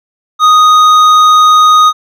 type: tone with hard clipping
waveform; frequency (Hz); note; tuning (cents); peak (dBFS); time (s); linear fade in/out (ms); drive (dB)
sine; 1244.5; D#6; 0; -4; 0.39-1.93; 50; 8
effects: none